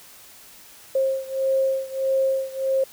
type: beating tone pair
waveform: sine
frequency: 533 / 534.6 Hz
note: C5 / C5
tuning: +32 / +37 cents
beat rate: 1.6 Hz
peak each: -22 / -24 dBFS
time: 0.95-2.84 s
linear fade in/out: 5 ms
effects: white hiss -47 dBFS RMS until 2.92 s